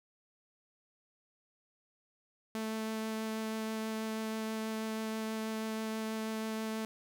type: tone with vibrato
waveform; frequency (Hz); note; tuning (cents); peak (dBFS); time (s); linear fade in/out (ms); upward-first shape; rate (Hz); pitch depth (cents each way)
sawtooth; 220; A3; 0; -31; 2.55-6.85; 0; triangle; 6.2; 9
effects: none